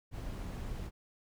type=noise; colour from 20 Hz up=brown; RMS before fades=-40 dBFS; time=0.11-0.91 s; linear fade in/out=50 ms; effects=none